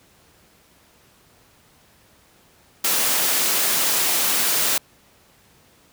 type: high-pass noise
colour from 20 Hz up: white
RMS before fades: -20 dBFS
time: 2.84-4.78 s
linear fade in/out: 5 ms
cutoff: 200 Hz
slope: 12 dB/octave
effects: pink hiss -55 dBFS RMS until 5.92 s + high-pass 60 Hz 12 dB/octave